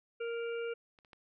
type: harmonic tone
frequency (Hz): 466.2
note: A#4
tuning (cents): 0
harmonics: 1 / 3 / 5 / 6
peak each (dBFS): -35 / -45 / -49 / -51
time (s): 0.2-0.74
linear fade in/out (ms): 10
type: clicks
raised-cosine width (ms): 0.3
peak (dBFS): -44 / -45 / -37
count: 3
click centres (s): 0.988 / 1.048 / 1.132
effects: none